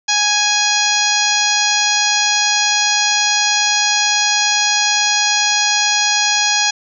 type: harmonic tone with a mistuned harmonic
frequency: 830.6 Hz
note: G#5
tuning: in tune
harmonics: 1 / 2 / 3 / 4 / 5 / 6 / 7 / 8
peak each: -21 / -21 / -21 / -21 / -21 / -21 / -21 / -21 dBFS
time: 0.08-6.71 s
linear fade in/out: 10 ms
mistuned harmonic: 7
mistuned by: -18 cents
effects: none